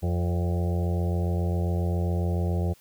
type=harmonic tone with a mistuned harmonic; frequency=87.31 Hz; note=F2; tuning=in tune; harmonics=1 / 2 / 4 / 5 / 6 / 7 / 8 / 9; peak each=-24 / -30 / -36 / -38 / -40 / -41 / -42 / -43 dBFS; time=0.02-2.74 s; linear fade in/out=20 ms; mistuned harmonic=7; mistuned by=-23 cents; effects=white hiss -58 dBFS RMS until 2.8 s